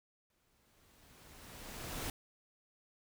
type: noise with exponential growth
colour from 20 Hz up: pink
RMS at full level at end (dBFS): -39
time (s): 0.3-2.1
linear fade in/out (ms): 1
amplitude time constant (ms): 390
effects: none